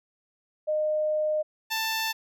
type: tone pair in turn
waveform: sine / 10% pulse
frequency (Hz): 613 / 886.8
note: D#5 / A5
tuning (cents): -26 / +13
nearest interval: tritone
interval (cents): 639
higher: second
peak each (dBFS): -23 / -18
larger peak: second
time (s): 0.67-1.43 / 1.7-2.13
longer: first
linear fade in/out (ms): 20
effects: none